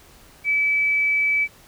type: tone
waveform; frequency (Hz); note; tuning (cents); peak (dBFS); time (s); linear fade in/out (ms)
sine; 2300; D7; -37; -17; 0.44-1.48; 50
effects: pink hiss -50 dBFS RMS until 1.67 s